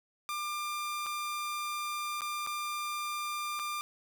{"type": "tone with dropouts", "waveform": "sawtooth", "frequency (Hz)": 1195, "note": "D6", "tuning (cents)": 30, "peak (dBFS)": -30, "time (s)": [0.29, 3.81], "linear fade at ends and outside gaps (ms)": 0, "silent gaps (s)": [[1.062, 1.066], [2.208, 2.218], [2.465, 2.472], [3.592, 3.596]], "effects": []}